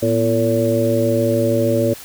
harmonic tone with a mistuned harmonic, 113.3 Hz, A#2, 49 cents flat, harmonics 1 / 2 / 3 / 4 / 5, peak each -21 / -21 / -21 / -22 / -18 dBFS, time 0.02-1.94 s, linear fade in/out 10 ms, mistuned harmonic 2, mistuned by +110 cents, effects white hiss -37 dBFS RMS until 2.04 s

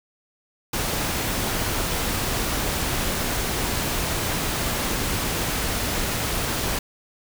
pink noise, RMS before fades -25 dBFS, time 0.73-6.79 s, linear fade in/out 5 ms, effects none

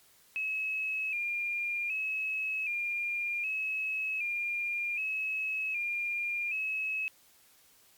sine tone with vibrato, 2489 Hz, D#7, in tune, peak -30 dBFS, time 0.36-7.08 s, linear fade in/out 0 ms, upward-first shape square, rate 0.65 Hz, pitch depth 59 cents each way, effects white hiss -62 dBFS RMS until 7.97 s + MP3 96 kbps

